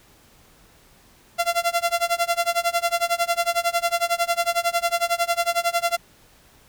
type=tone with tremolo; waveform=sawtooth; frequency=686 Hz; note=F5; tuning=31 cents flat; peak=-13 dBFS; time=1.38-5.97 s; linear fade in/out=20 ms; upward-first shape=sine; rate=11 Hz; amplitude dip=95%; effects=pink hiss -54 dBFS RMS until 6.68 s